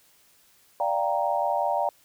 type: chord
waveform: sine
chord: G minor seventh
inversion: second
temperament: equal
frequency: 587.3 / 698.5 / 784 / 932.3 Hz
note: D5 / F5 / G5 / Bb5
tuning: 0 / 0 / 0 / 0 cents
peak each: -28 dBFS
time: 0.8-1.89 s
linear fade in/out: 2 ms
effects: white hiss -60 dBFS RMS until 2.04 s